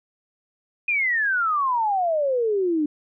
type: exponential sweep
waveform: sine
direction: down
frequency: 2489 to 290.8 Hz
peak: -19 dBFS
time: 0.88-2.86 s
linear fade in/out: 5 ms
effects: none